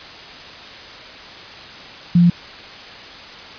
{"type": "tone", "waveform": "sine", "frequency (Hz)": 173.7, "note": "F3", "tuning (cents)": -9, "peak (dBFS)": -8, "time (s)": [2.15, 2.3], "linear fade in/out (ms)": 5, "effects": ["white hiss -36 dBFS RMS until 3.58 s", "resampled to 11025 Hz"]}